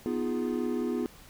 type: chord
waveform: triangle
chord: F half-diminished seventh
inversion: second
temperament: equal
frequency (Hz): 246.9 / 311.1 / 349.2 / 415.3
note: Cb4 / Eb4 / F4 / Ab4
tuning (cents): 0 / 0 / 0 / 0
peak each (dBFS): -29 / -35 / -31 / -33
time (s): 0.06-1.06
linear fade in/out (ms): 0
effects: pink hiss -53 dBFS RMS until 1.29 s